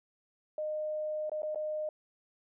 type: tone with dropouts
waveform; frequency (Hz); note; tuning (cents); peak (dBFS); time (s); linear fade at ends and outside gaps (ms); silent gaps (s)
sine; 613; D#5; -26; -32; 0.58-1.89; 2; 1.296-1.317 / 1.421-1.431 / 1.547-1.557
effects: none

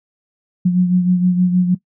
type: beating tone pair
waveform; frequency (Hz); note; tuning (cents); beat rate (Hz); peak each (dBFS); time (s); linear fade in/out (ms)
sine; 179.8 / 186.2; F#3 / F#3; -49 / +11; 6.4; -11 / -20; 0.65-1.75; 10
effects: noise-tail reverb RT60 0.1 s tail -18 dB re dry

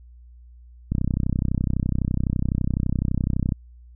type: click train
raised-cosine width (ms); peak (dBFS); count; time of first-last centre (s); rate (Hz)
5; -10; 84; 0.92-3.522; 31.9
effects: added 60 Hz sine -44 dBFS peak until 3.95 s

